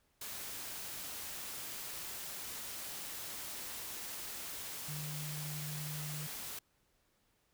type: tone in noise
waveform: sine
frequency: 150.3 Hz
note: D3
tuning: 40 cents sharp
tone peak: -41 dBFS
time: 4.88-6.27 s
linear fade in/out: 5 ms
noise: white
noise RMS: -44 dBFS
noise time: 0.21-6.59 s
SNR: 0 dB
effects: pink hiss -75 dBFS RMS until 7.53 s